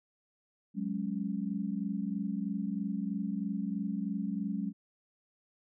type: chord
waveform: sine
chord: F# suspended second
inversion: none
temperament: just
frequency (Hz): 185 / 208.1 / 277.5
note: F#3 / G#3 / C#4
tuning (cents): 0 / +4 / +2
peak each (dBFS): -36 / -34 / -39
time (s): 0.74-4.73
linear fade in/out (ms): 50
effects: none